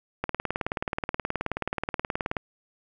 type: click train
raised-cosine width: 0.5 ms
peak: -12 dBFS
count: 41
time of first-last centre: 0.24-2.368 s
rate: 18.8 Hz
effects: none